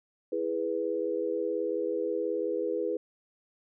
sine chord, E major, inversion none, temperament equal, 329.6 / 415.3 / 493.9 Hz, E4 / G#4 / B4, 0 / 0 / 0 cents, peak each -34 / -32 / -31 dBFS, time 0.32-2.97 s, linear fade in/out 5 ms, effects none

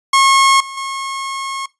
sawtooth tone with level steps, 1086 Hz, C#6, 36 cents flat, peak -5 / -24 / -18 dBFS, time 0.13-1.66 s, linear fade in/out 5 ms, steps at 0.6 / 0.77 s, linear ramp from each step 5 ms, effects noise-tail reverb RT60 0.2 s tail -19 dB re dry + resampled to 24000 Hz

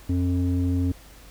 square tone with low-pass filter, 89.4 Hz, F2, 41 cents sharp, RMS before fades -23 dBFS, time 0.09-0.92 s, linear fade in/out 5 ms, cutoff 290 Hz, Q 2.5, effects added 50 Hz sine -48 dBFS peak until 1.3 s + pink hiss -50 dBFS RMS until 1.3 s

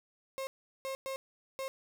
35% pulse tone bursts at uneven times, 535 Hz, C5, 38 cents sharp, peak -34 dBFS, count 4, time 0.38-0.47 / 0.85-0.95 / 1.06-1.16 / 1.59-1.68 s, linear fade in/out 0 ms, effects none

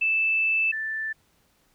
sine tone pair in turn, 2637 / 1764.4 Hz, E7 / A6, 0 / +4 cents, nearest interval perfect fifth, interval 696 cents, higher first, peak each -20 / -27 dBFS, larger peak first, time 0.01-0.72 / 0.72-1.13 s, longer first, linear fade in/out 10 ms, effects pink hiss -65 dBFS RMS until 1.74 s

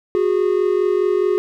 triangle tone pair together, 365.6 / 410.4 Hz, F#4 / G#4, -21 / -21 cents, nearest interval major second, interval 200 cents, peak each -15 / -16 dBFS, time 0.15-1.38 s, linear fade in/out 0 ms, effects none

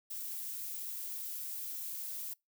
violet noise, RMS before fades -41 dBFS, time 0.1-2.34 s, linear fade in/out 10 ms, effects noise-tail reverb RT60 0.2 s tail -25 dB re dry

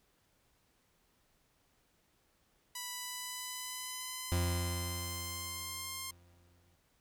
5% pulse tone with pitch glide, 987.8 to 1058.7 Hz, B5 to C6, 0 to +20 cents, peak -28 dBFS, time 2.75-6.11 s, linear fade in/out 5 ms, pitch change +120 cents, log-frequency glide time 2.9-5.87 s
40% pulse tone with exponential decay, 87.3 Hz, F2, in tune, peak -28 dBFS, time 4.32-6.76 s, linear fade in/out 0 ms, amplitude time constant 530 ms
effects pink hiss -73 dBFS RMS until 7 s

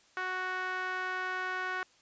sawtooth tone with band-pass filter, 370 Hz, F#4, in tune, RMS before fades -35 dBFS, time 0.17-1.83 s, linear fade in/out 0 ms, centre 1500 Hz, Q 2.7, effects white hiss -64 dBFS RMS until 2.01 s + resampled to 16000 Hz

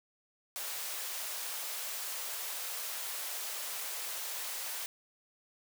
white high-pass noise, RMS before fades -39 dBFS, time 0.56-4.86 s, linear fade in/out 0 ms, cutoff 470 Hz, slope 24 dB/octave, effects none

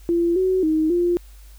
sine tone with pitch steps, 341.3 / 373.6 / 313.8 / 349.5 Hz, F4 / F#4 / D#4 / F4, -40 / +17 / +15 / +1 cents, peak -16 dBFS, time 0.09-1.17 s, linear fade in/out 0 ms, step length 270 ms, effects added 50 Hz sine -41 dBFS peak until 1.58 s + white hiss -54 dBFS RMS until 1.58 s

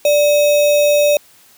sine tone with sample-and-hold, 587.3 Hz, D5, in tune, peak -9 dBFS, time 0.05-1.17 s, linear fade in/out 2 ms, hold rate 3150 Hz, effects white hiss -48 dBFS RMS until 1.57 s + high-pass 60 Hz 12 dB/octave

